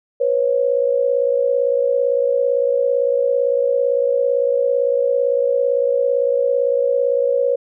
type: tone pair together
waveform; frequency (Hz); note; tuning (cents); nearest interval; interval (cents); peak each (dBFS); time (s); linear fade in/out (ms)
sine; 488.8 / 546.6; B4 / C#5; -18 / -24; major second; 194; -17; 0.2-7.56; 10
effects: none